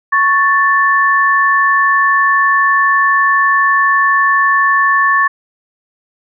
sine tone pair together, 1108 / 1760 Hz, C#6 / A6, -1 / 0 cents, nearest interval minor sixth, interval 801 cents, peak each -11 dBFS, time 0.12-5.28 s, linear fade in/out 10 ms, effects none

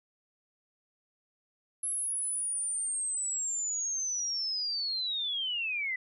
sine linear sweep, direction down, 11010 to 1975.5 Hz, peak -30 dBFS, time 1.83-5.96 s, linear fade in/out 5 ms, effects none

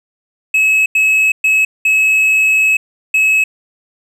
triangle tone bursts at uneven times, 2576 Hz, E7, 41 cents flat, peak -7 dBFS, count 5, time 0.54-0.86 / 0.95-1.32 / 1.44-1.65 / 1.85-2.77 / 3.14-3.44 s, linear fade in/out 5 ms, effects none

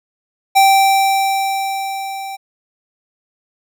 square tone with level ramp, 780 Hz, G5, 9 cents flat, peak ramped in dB -7 to -26 dBFS, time 0.55-2.37 s, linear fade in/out 20 ms, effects none

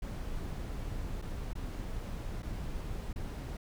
brown noise with dropouts, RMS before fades -38 dBFS, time 0.02-3.57 s, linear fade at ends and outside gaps 5 ms, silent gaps 1.217-1.222 / 1.533-1.552 / 2.423-2.428 / 3.13-3.159 s, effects none

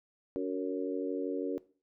harmonic tone with a mistuned harmonic, 92.5 Hz, F#2, in tune, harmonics 3 / 4 / 5 / 6, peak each -35 / -36 / -36 / -42 dBFS, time 0.36-1.58 s, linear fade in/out 0 ms, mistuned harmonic 3, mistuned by +41 cents, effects noise-tail reverb RT60 0.4 s tail -19 dB re dry

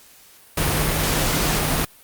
sine tone in noise, 154.9 Hz, D#3, 7 cents flat, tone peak -28 dBFS, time 0.57-1.85 s, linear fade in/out 5 ms, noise pink, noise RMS -21 dBFS, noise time 0.57-1.85 s, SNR -10 dB, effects white hiss -49 dBFS RMS until 2.03 s + Opus 48 kbps

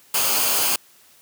white noise with comb filter, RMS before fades -20 dBFS, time 0.14-0.76 s, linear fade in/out 5 ms, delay 0.53 ms, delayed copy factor -0.5, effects white hiss -53 dBFS RMS until 1.21 s + high-pass 100 Hz 12 dB/octave

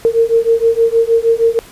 sine beating tone pair, 455.4 / 461.8 Hz, A#4 / A#4, -40 / -16 cents, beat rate 6.4 Hz, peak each -12 / -12 dBFS, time 0.05-1.59 s, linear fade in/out 0 ms, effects pink hiss -39 dBFS RMS until 1.71 s + resampled to 32000 Hz

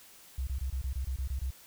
sine tone bursts, 65.41 Hz, C2, in tune, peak -30 dBFS, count 10, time 0.38-1.506 s, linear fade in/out 5 ms, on 91 ms, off 24 ms, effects white hiss -55 dBFS RMS until 1.66 s

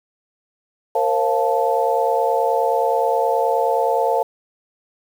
sine tone cluster, 464.5 / 534 / 696 / 876 Hz, A#4 / C5 / F5 / A5, -6 / +35 / -6 / -8 cents, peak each -21 dBFS, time 0.95-4.23 s, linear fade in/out 5 ms, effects 7-bit

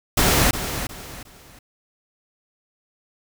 pink noise with echo, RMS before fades -17 dBFS, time 0.17-0.51 s, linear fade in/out 5 ms, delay 360 ms, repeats 3, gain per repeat -10 dB, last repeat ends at 1.59 s, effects none

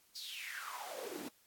pink noise with high-pass filter sweep, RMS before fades -45 dBFS, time 0.15-1.29 s, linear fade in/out 10 ms, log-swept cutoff 4800 to 240 Hz, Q 7.3, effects white hiss -69 dBFS RMS until 1.46 s + AAC 64 kbps

